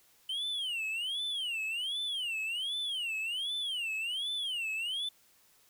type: tone with vibrato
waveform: triangle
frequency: 3016 Hz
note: F#7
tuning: 32 cents sharp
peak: -31 dBFS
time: 0.29-5.09 s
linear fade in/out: 5 ms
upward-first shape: sine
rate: 1.3 Hz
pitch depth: 270 cents each way
effects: white hiss -65 dBFS RMS until 5.69 s